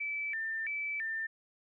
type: tone with vibrato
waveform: sine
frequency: 2035 Hz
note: C7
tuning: 49 cents flat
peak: -33 dBFS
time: 0-1.27 s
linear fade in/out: 10 ms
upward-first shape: square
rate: 1.5 Hz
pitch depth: 220 cents each way
effects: none